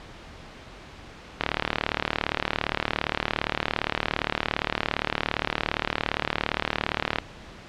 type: click train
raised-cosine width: 0.3 ms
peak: -6 dBFS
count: 217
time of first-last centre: 1.41-7.185 s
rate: 37.4 Hz
effects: pink hiss -44 dBFS RMS until 7.68 s + low-pass 4000 Hz 12 dB/octave